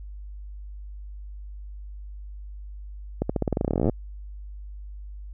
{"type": "accelerating click train", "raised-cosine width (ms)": 2, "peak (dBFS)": -10, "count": 23, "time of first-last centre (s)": [3.22, 3.896], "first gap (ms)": 75, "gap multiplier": 0.9, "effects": ["added 50 Hz sine -36 dBFS peak until 5.33 s"]}